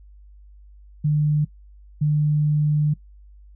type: tone bursts at uneven times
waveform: sine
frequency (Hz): 150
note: D3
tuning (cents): +37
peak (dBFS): -16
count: 2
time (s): 1.04-1.45 / 2.01-2.94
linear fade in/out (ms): 10
effects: noise-tail reverb RT60 0.1 s tail -21 dB re dry + added 50 Hz sine -44 dBFS peak until 3.55 s